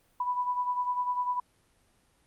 sine beating tone pair, 987.8 / 997.8 Hz, B5 / B5, 0 / +17 cents, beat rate 10 Hz, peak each -28 / -35 dBFS, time 0.2-1.4 s, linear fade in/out 5 ms, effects pink hiss -67 dBFS RMS until 2.26 s + Opus 32 kbps

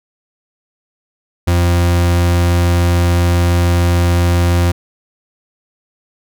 40% pulse tone, 87 Hz, F2, 6 cents flat, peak -9 dBFS, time 1.47-4.72 s, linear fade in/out 10 ms, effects none

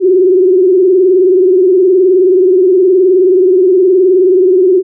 sine tone with vibrato, 370.3 Hz, F#4, 1 cent sharp, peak -4 dBFS, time 0-4.83 s, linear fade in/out 50 ms, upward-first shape triangle, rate 19 Hz, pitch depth 110 cents each way, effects none

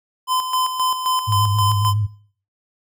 square tone with tremolo, 1023 Hz, C6, 39 cents flat, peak -17 dBFS, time 0.27-1.94 s, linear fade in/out 50 ms, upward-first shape square, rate 3.8 Hz, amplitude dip 55%
sine tone with vibrato, 103.83 Hz, G#2, in tune, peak -17 dBFS, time 1.27-2.07 s, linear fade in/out 20 ms, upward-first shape square, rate 7.3 Hz, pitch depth 49 cents each way
effects noise-tail reverb RT60 0.5 s tail -19 dB re dry

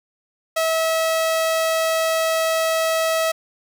sawtooth tone, 647 Hz, E5, 32 cents flat, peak -14 dBFS, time 0.56-3.32 s, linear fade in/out 10 ms, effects none

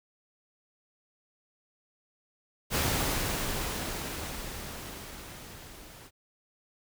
pink noise with level ramp, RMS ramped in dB -27 to -50 dBFS, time 2.7-6.11 s, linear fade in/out 50 ms, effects none

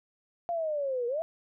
sine linear two-way sweep, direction down then up, 698.5 to 466.2 to 676 Hz, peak -28 dBFS, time 0.49-1.22 s, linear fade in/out 0 ms, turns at 1.07 s, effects none

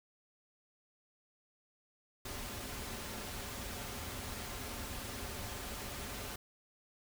pink noise with comb filter, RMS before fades -43 dBFS, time 2.25-6.36 s, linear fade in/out 5 ms, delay 6.2 ms, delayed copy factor -0.5, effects none

